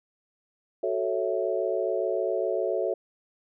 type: chord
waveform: sine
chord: F# minor seventh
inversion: none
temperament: equal with one note detuned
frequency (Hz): 372.8 / 440 / 554.4 / 659.3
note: F#4 / A4 / C#5 / E5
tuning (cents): +13 / 0 / 0 / 0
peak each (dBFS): -30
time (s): 0.83-2.94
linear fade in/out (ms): 5
effects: none